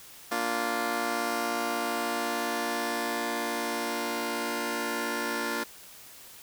10% pulse chord, Bb major, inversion none, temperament just, 233.1 / 291.4 / 349.6 Hz, Bb3 / D4 / F4, 0 / -13 / +2 cents, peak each -25 / -26 / -24 dBFS, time 0.31-5.64 s, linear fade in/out 10 ms, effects white hiss -49 dBFS RMS until 6.42 s

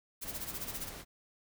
pink noise, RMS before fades -46 dBFS, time 0.21-1.05 s, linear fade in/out 50 ms
blue noise with tremolo, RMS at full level -38 dBFS, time 0.21-0.9 s, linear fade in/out 20 ms, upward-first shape sine, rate 15 Hz, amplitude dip 95%
effects none

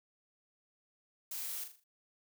blue noise with echo, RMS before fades -41 dBFS, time 1.31-1.64 s, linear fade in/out 5 ms, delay 40 ms, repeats 5, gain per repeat -7 dB, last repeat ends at 1.84 s, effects none

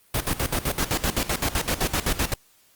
pink noise with tremolo, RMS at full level -23 dBFS, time 0.14-2.34 s, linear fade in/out 5 ms, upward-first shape square, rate 7.8 Hz, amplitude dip 80%, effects white hiss -59 dBFS RMS until 2.75 s + Opus 32 kbps

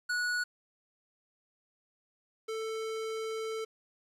square tone pair in turn, 1465 / 442.8 Hz, F#6 / A4, -18 / +11 cents, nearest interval octave + major sixth, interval 2071 cents, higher first, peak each -30 / -35 dBFS, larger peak first, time 0.09-0.44 / 2.48-3.65 s, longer second, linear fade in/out 10 ms, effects low-pass 9000 Hz 12 dB/octave + 10-bit

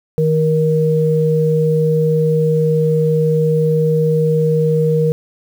sine tone pair together, 157.18 / 471 Hz, D#3 / A#4, +18 / +18 cents, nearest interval octave + perfect fifth, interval 1900 cents, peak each -14 dBFS, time 0.18-5.12 s, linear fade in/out 0 ms, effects 7-bit

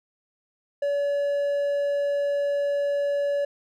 triangle tone, 570 Hz, C#5, 48 cents sharp, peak -20 dBFS, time 0.82-3.45 s, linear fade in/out 5 ms, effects none

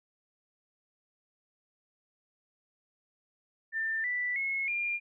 sine tone with pitch steps, 1789 / 1973.6 / 2177 / 2402 Hz, A6 / B6 / C#7 / D7, +28 / -2 / -32 / +38 cents, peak -29 dBFS, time 3.72-5 s, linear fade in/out 50 ms, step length 320 ms, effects none

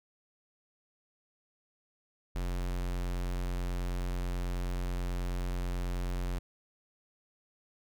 square tone, 44.64 Hz, F1, 39 cents sharp, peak -32 dBFS, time 2.35-6.39 s, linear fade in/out 10 ms, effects none

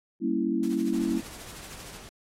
sine chord, G diminished seventh, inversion none, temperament equal, 196 / 233.1 / 277.2 / 329.6 Hz, G3 / Bb3 / Db4 / Fb4, 0 / 0 / 0 / 0 cents, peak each -32 / -29 / -30 / -28 dBFS, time 0.2-1.22 s, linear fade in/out 50 ms
white noise with tremolo, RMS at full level -43 dBFS, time 0.63-1.97 s, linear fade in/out 0 ms, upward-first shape triangle, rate 13 Hz, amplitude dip 75%
pink noise, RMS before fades -46 dBFS, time 0.93-2.09 s, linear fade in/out 0 ms
effects low-pass 11000 Hz 12 dB/octave + AAC 48 kbps

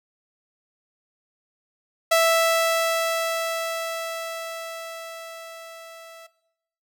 sawtooth tone with level ramp, 659.3 Hz, E5, in tune, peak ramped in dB -11 to -38 dBFS, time 2.11-6.27 s, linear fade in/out 10 ms, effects noise-tail reverb RT60 0.8 s tail -19 dB re dry

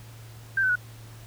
sine tone with pitch steps, 1573 / 1517.7 / 1464.3 Hz, G6 / F#6 / F#6, +6 / +44 / -18 cents, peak -20 dBFS, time 0.57-0.756 s, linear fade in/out 5 ms, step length 62 ms, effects added 113 Hz sine -43 dBFS peak until 1.26 s + pink hiss -51 dBFS RMS until 1.26 s

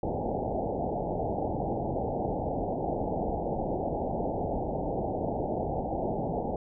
white low-pass noise, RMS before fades -31 dBFS, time 0.03-6.56 s, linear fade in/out 2 ms, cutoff 840 Hz, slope 96 dB/octave, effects none

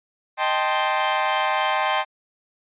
sawtooth chord, A half-diminished seventh, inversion second, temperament equal, 622.3 / 784 / 880 / 1046.5 Hz, Eb5 / G5 / A5 / C6, 0 / 0 / 0 / 0 cents, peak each -23 / -20 / -23 / -20 dBFS, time 0.37-2.05 s, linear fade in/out 50 ms, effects resampled to 8000 Hz

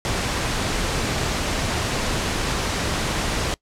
pink low-pass noise, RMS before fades -24 dBFS, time 0.05-3.54 s, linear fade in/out 0 ms, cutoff 7800 Hz, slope 12 dB/octave, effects noise-tail reverb RT60 0.1 s tail -23 dB re dry + low-pass 12000 Hz 12 dB/octave

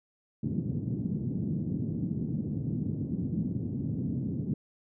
pink band-pass noise, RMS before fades -32 dBFS, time 0.43-4.54 s, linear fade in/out 2 ms, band 110 to 270 Hz, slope 24 dB/octave, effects none

